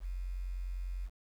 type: tone with quantisation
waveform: sine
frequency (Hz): 45.07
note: F#1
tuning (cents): -45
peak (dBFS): -35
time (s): 0-1.1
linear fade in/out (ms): 50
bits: 10
effects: none